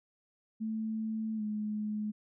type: tone with pitch glide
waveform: sine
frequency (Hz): 220 to 211.9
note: A3 to G#3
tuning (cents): 0 to +35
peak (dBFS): -32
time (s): 0.6-2.12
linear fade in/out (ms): 20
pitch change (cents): -65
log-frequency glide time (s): 1.36-1.42
effects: none

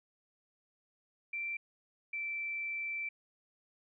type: tone pair in turn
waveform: sine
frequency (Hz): 2349 / 2334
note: D7 / D7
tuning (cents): 0 / -11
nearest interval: unison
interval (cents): 11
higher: first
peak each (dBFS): -35 / -35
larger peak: neither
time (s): 1.33-1.57 / 2.13-3.09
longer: second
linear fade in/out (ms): 5
effects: none

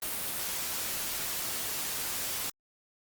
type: noise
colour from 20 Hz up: white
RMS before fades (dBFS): -34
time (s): 0.02-2.5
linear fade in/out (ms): 5
effects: Opus 32 kbps

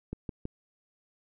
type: click train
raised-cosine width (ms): 3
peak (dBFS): -22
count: 3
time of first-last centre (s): 0.13-0.454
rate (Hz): 6.17
effects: none

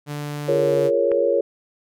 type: tone with pitch glide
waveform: sawtooth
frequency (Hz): 146.83 to 143.81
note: D3 to D3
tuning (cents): 0 to -36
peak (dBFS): -23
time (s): 0.06-0.91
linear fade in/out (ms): 50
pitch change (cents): -36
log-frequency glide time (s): 0.63-0.77
type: chord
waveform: sine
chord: Bb minor seventh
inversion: second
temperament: equal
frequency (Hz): 349.2 / 415.3 / 466.2 / 554.4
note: F4 / Ab4 / Bb4 / Db5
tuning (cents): 0 / 0 / 0 / 0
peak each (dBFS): -25 / -24 / -21 / -19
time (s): 0.48-1.41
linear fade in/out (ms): 5
type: click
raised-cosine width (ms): 0.5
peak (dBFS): -18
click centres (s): 1.117
effects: none

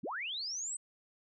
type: linear sweep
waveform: sine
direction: up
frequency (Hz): 117.3 to 8270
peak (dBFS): -36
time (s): 0.03-0.77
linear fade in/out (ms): 10
effects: none

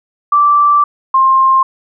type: tone pair in turn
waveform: sine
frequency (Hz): 1168 / 1059.4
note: D6 / C6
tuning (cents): -10 / +21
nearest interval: major second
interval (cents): 169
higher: first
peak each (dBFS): -6 / -6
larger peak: neither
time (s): 0.32-0.84 / 1.14-1.63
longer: first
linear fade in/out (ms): 5
effects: none

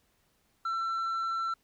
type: tone with tanh clipping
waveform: sine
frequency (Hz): 1344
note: E6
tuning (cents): +33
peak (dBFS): -30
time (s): 0.65-1.54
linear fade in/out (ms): 5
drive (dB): 4
effects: pink hiss -71 dBFS RMS until 1.63 s

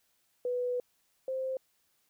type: tone pair in turn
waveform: sine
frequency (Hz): 493.9 / 523.9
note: B4 / C5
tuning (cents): 0 / +2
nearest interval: minor second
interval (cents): 102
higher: second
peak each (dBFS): -29 / -31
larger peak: first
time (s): 0.45-0.8 / 1.28-1.57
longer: first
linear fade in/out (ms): 2
effects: white hiss -73 dBFS RMS until 2.09 s

